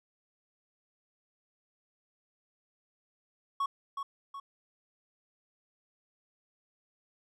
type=tone with echo; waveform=triangle; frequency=1108.7 Hz; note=C#6; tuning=in tune; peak=-26 dBFS; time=3.6-3.66 s; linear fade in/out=5 ms; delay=370 ms; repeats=2; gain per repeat=-6 dB; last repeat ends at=4.4 s; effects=none